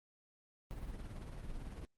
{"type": "noise with tremolo", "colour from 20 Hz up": "brown", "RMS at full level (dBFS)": -43, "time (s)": [0.71, 1.85], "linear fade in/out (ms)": 0, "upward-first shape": "sine", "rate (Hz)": 18, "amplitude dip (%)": 45, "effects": ["Opus 32 kbps"]}